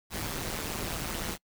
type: noise with amplitude modulation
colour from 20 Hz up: pink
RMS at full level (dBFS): -31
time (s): 0.1-1.38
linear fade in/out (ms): 50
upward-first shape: sine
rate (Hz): 160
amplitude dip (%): 85
effects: noise-tail reverb RT60 0.1 s tail -26 dB re dry